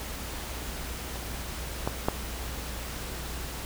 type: clicks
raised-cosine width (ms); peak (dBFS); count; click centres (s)
1; -23 / -13 / -9; 3; 1.157 / 1.875 / 2.085
effects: added 60 Hz sine -38 dBFS peak until 3.65 s + pink hiss -38 dBFS RMS until 3.65 s